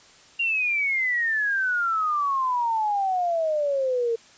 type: exponential sweep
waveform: sine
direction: down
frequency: 2794 to 453.3 Hz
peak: -21 dBFS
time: 0.39-4.16 s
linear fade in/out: 10 ms
effects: white hiss -52 dBFS RMS until 4.37 s + resampled to 16000 Hz